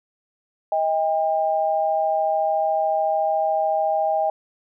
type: tone pair together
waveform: sine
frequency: 633.8 / 800 Hz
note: D#5 / G5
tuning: +32 / +35 cents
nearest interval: major third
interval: 403 cents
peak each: -21 dBFS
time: 0.72-4.3 s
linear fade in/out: 2 ms
effects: none